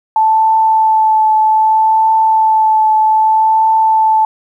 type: tone with vibrato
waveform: sine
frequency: 876 Hz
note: A5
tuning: 8 cents flat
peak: -7 dBFS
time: 0.16-4.25 s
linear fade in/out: 2 ms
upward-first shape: triangle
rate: 0.63 Hz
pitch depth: 17 cents each way
effects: 8-bit